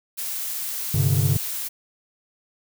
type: noise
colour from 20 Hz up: blue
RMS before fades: -29 dBFS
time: 0.17-1.69 s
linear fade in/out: 20 ms
type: chord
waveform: triangle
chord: G suspended fourth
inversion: none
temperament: equal with one note detuned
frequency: 99.77 / 130.81 / 146.83 Hz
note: G2 / C3 / D3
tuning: +31 / 0 / 0 cents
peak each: -20 dBFS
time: 0.94-1.37 s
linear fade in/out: 5 ms
effects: none